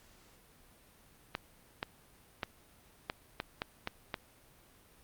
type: clicks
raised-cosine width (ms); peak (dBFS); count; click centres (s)
0.3; -18; 8; 1.351 / 1.829 / 2.432 / 3.099 / 3.401 / 3.619 / 3.874 / 4.142
effects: pink hiss -62 dBFS RMS until 5.03 s + Opus 48 kbps